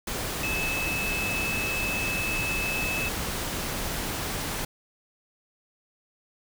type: tone in noise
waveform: sine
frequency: 2603 Hz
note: E7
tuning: 22 cents flat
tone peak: -28 dBFS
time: 0.43-3.09 s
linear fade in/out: 5 ms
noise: pink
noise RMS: -31 dBFS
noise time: 0.07-4.65 s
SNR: 0 dB
effects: none